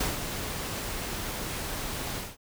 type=noise with ADSR envelope; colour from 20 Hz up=pink; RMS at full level=-28 dBFS; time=0-2.37 s; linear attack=6 ms; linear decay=160 ms; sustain=-6 dB; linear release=190 ms; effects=none